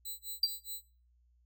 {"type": "tone with tremolo", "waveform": "5% pulse", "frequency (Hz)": 4000, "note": "B7", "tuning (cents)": 21, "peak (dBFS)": -30, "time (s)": [0.05, 0.82], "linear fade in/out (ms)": 5, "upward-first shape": "sine", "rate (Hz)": 4.8, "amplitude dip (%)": 100}
{"type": "tone with exponential decay", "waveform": "triangle", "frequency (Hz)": 4721, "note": "D8", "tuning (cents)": 8, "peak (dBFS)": -20, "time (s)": [0.43, 0.53], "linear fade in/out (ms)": 5, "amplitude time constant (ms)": 20}
{"effects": ["noise-tail reverb RT60 0.4 s tail -21 dB re dry", "added 60 Hz sine -65 dBFS peak until 1.45 s"]}